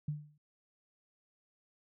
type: tone with exponential decay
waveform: sine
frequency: 149.1 Hz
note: D3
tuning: 27 cents sharp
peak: -30 dBFS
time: 0.08-0.38 s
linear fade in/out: 5 ms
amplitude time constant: 65 ms
effects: none